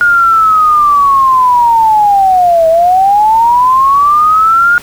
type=linear two-way sweep; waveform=sine; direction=down then up; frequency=1432 to 642 to 1432 Hz; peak=-4 dBFS; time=0.01-4.78 s; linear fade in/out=0 ms; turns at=2.68 s; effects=pink hiss -32 dBFS RMS until 4.82 s